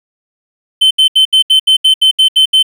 triangle tone bursts, 3075 Hz, G7, 34 cents flat, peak -3 dBFS, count 11, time 0.81-2.629 s, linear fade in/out 10 ms, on 99 ms, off 73 ms, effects 7-bit

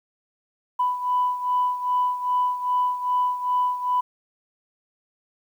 sine beating tone pair, 993 / 995.5 Hz, B5 / B5, +9 / +14 cents, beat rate 2.5 Hz, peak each -21 / -26 dBFS, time 0.79-4.01 s, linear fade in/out 10 ms, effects tanh soft clip ceiling -13 dBFS + 9-bit

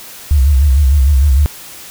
sine tone with vibrato, 69.4 Hz, C#2, 3 cents sharp, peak -6 dBFS, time 0.31-1.46 s, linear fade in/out 0 ms, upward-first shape sine, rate 6.6 Hz, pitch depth 140 cents each way, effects white hiss -33 dBFS RMS until 1.9 s

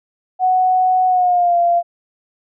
sine tone with pitch glide, 741 to 691.4 Hz, F#5 to F5, +2 to -18 cents, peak -11 dBFS, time 0.39-1.83 s, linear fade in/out 50 ms, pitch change -120 cents, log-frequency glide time 1.07-1.57 s, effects none

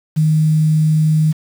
sine tone with quantisation, 155.6 Hz, D#3, in tune, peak -10 dBFS, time 0.16-1.33 s, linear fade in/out 20 ms, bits 6, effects none

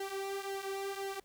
sawtooth tone with flanger, 392 Hz, G4, in tune, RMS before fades -39 dBFS, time 0-1.2 s, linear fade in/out 5 ms, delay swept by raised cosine 1.7 to 4.5 ms, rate 1.9 Hz, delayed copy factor -0.7, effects pink hiss -69 dBFS RMS until 1.24 s

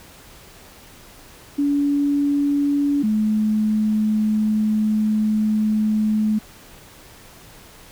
sine tone pair in turn, 285.6 / 214.7 Hz, D4 / A3, -48 / -42 cents, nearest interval perfect fourth, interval 494 cents, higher first, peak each -16 dBFS, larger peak neither, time 1.58-3.03 / 3.03-6.39 s, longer second, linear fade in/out 10 ms, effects pink hiss -45 dBFS RMS until 7.91 s

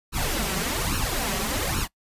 pink noise with flanger, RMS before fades -26 dBFS, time 0.12-1.88 s, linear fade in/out 50 ms, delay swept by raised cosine 0.72 to 5.32 ms, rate 1.2 Hz, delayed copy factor +0.95, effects noise-tail reverb RT60 0.1 s tail -22 dB re dry + resampled to 32000 Hz

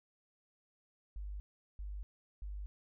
sine tone bursts, 50.1 Hz, G1, 38 cents sharp, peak -40 dBFS, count 3, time 1.16-2.66 s, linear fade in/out 0 ms, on 240 ms, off 390 ms, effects none

